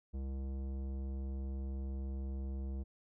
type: tone with tanh clipping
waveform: sine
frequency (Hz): 67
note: C2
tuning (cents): +42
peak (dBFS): -39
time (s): 0.13-2.84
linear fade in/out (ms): 20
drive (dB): 15
effects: none